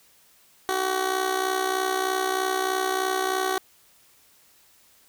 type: tone with amplitude modulation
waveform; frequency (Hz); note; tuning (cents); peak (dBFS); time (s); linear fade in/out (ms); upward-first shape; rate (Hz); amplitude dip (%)
15% pulse; 377.9; F#4; +37; -14; 0.69-3.58; 0; sine; 63.2; 65
effects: white hiss -58 dBFS RMS until 5.08 s